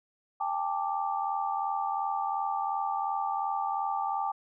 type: chord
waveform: sine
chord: G suspended second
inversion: none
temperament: equal with one note detuned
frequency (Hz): 797.2 / 880 / 1174.7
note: G5 / A5 / D6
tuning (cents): +29 / 0 / 0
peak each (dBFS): -31 / -33 / -34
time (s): 0.4-4.32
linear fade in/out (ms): 10
effects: none